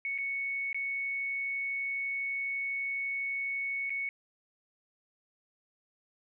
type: tone with dropouts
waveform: sine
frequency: 2217 Hz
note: C#7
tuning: in tune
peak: -31 dBFS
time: 0.05-4.09 s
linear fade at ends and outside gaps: 1 ms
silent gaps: 0.179-0.185 / 0.729-0.745 / 3.896-3.903 s
effects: none